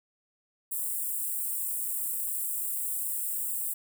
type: high-pass noise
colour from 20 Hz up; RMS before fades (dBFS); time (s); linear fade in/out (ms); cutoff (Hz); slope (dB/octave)
white; -32; 0.71-3.74; 10; 7700; 96
effects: none